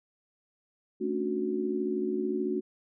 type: chord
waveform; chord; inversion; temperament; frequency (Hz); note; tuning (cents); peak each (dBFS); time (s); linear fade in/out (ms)
sine; D major seventh; second; just; 220.2 / 275.3 / 293.7 / 367.1; A3 / C#4 / D4 / F#4; +2 / -12 / 0 / -14; -34 / -36 / -35 / -30; 1-2.61; 20
effects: none